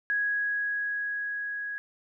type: tone with level ramp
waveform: sine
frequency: 1661.2 Hz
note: G#6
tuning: in tune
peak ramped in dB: -24 to -32 dBFS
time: 0.1-1.78 s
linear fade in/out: 0 ms
effects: none